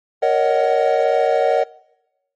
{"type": "chord", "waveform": "triangle", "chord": "D# minor seventh", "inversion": "second", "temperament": "just", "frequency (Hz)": [466.7, 560, 622.3, 746.7], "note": ["A#4", "C#5", "D#5", "F#5"], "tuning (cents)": [2, 18, 0, 16], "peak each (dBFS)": -17, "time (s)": [0.22, 1.64], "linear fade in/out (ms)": 10, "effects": ["noise-tail reverb RT60 0.9 s tail -23 dB re dry", "MP3 32 kbps"]}